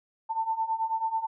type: beating tone pair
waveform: sine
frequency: 888 / 897.2 Hz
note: A5 / A5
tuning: +16 / +34 cents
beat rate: 9.2 Hz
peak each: -31 / -28 dBFS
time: 0.29-1.27 s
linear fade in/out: 20 ms
effects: none